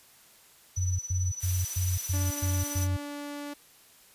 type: tone with tremolo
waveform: sine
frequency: 5960 Hz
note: F#8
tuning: 12 cents sharp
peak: -32 dBFS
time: 0.76-2.87 s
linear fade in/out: 5 ms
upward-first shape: triangle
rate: 18 Hz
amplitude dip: 85%
type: tone bursts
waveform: sine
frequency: 91.2 Hz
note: F#2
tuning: 24 cents flat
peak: -25 dBFS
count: 7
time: 0.77-2.97 s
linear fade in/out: 10 ms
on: 220 ms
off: 110 ms
type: noise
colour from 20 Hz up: blue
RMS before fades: -36 dBFS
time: 1.39-2.88 s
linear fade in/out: 50 ms
type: tone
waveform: sawtooth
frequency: 289.4 Hz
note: D4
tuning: 25 cents flat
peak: -32 dBFS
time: 2.13-3.54 s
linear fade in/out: 10 ms
effects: white hiss -57 dBFS RMS until 4.14 s + resampled to 32000 Hz